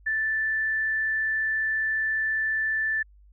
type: tone with frequency modulation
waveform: sine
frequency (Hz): 1760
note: A6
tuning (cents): 0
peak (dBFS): -23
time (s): 0.06-3.03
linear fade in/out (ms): 10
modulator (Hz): 34.6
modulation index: 0.32
effects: added 50 Hz sine -51 dBFS peak until 3.32 s